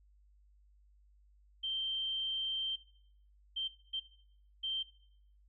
sine tone bursts at uneven times, 3136 Hz, G7, in tune, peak -34 dBFS, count 4, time 1.63-2.76 / 3.56-3.68 / 3.93-4 / 4.63-4.83 s, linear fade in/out 10 ms, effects noise-tail reverb RT60 0.7 s tail -17 dB re dry + added 50 Hz sine -62 dBFS peak until 5.48 s

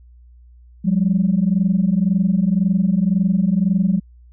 sine tone pair together, 178.6 / 200.5 Hz, F3 / G3, +39 / +39 cents, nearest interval major second, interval 200 cents, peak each -16 dBFS, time 0.84-4 s, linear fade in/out 20 ms, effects tanh soft clip ceiling -7 dBFS + added 60 Hz sine -43 dBFS peak until 4.32 s

